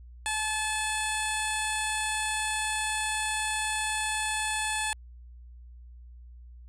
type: tone with low-pass filter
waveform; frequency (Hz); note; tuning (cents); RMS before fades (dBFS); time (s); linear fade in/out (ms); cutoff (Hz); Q
15% pulse; 864; A5; -32; -30; 0.26-4.93; 0; 9300; 2.8
effects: added 60 Hz sine -45 dBFS peak until 6.68 s